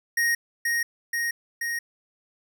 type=tone with echo; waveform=square; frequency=1869 Hz; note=A#6; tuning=4 cents sharp; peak=-21 dBFS; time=0.17-0.35 s; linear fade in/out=5 ms; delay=480 ms; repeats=3; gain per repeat=-2 dB; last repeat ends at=1.79 s; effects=none